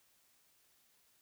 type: silence
effects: white hiss -71 dBFS RMS until 1.21 s